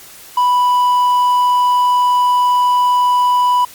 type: tone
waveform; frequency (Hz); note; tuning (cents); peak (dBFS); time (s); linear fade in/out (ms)
triangle; 987.8; B5; 0; -8; 0.37-3.65; 5
effects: white hiss -38 dBFS RMS until 3.74 s + Opus 48 kbps